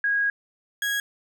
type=tone pair in turn; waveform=sine / 35% pulse; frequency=1644 / 1651.6 Hz; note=G#6 / G#6; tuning=-18 / -10 cents; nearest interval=unison; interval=8 cents; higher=second; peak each=-20 / -22 dBFS; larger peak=first; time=0.04-0.3 / 0.82-1 s; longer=first; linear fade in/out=2 ms; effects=none